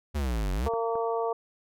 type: exponential two-way sweep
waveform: square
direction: down then up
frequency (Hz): 77.8 to 45.15 to 77.8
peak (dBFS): -27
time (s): 0.14-0.69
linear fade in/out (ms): 20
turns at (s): 0.52
type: harmonic tone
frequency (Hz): 229.1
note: A#3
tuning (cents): -30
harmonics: 2 / 3 / 4 / 5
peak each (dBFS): -28 / -32 / -34 / -36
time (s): 0.66-1.33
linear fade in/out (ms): 5
type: clicks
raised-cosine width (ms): 1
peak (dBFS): -26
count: 2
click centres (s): 0.737 / 0.955
effects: none